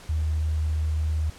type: tone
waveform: sine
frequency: 77.78 Hz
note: D#2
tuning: in tune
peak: -22 dBFS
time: 0.09-1.3 s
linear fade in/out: 5 ms
effects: pink hiss -47 dBFS RMS until 1.38 s + low-pass 10000 Hz 12 dB/octave